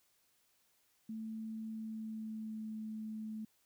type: tone with pitch glide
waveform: sine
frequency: 220.8 to 217.6 Hz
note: A3 to A3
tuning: +6 to -19 cents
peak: -40 dBFS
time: 1.09-3.45 s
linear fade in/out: 5 ms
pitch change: -25 cents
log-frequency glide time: 1.65-2.76 s
effects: white hiss -74 dBFS RMS until 3.65 s